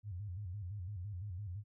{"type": "tone with vibrato", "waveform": "sine", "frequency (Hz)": 96, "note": "G2", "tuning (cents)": -36, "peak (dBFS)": -40, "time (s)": [0.03, 1.64], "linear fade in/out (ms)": 50, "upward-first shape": "square", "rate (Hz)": 5.9, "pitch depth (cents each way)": 140, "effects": []}